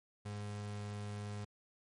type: tone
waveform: 35% pulse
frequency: 103.3 Hz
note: G#2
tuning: 9 cents flat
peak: -39 dBFS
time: 0.25-1.45 s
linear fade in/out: 10 ms
effects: MP3 48 kbps